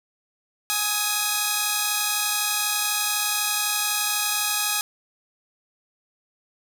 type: tone pair together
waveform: 5% pulse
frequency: 830.6 / 1261.9 Hz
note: G#5 / D#6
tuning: 0 / +24 cents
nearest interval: perfect fifth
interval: 724 cents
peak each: -13 dBFS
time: 0.7-4.81 s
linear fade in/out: 0 ms
effects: none